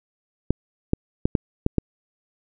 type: clicks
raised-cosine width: 3 ms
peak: -5 dBFS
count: 6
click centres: 0.506 / 0.934 / 1.255 / 1.352 / 1.664 / 1.783 s
effects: none